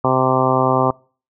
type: harmonic tone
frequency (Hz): 130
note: C3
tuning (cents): -11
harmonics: 1 / 2 / 3 / 4 / 5 / 6 / 7 / 8 / 9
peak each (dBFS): -22 / -22 / -22 / -22 / -22 / -22 / -22 / -22 / -22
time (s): 0.04-0.91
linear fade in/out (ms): 5
effects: noise-tail reverb RT60 0.4 s tail -25 dB re dry